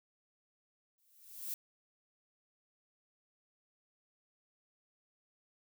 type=noise with exponential growth; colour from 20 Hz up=violet; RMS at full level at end=-37 dBFS; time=0.98-1.54 s; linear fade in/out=1 ms; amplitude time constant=120 ms; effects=none